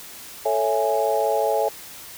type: chord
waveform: sine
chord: A major seventh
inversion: none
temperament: equal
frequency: 440 / 554.4 / 659.3 / 830.6 Hz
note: A4 / C#5 / E5 / G#5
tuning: 0 / 0 / 0 / 0 cents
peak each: -24 dBFS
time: 0.45-1.69 s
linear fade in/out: 10 ms
effects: white hiss -40 dBFS RMS until 2.17 s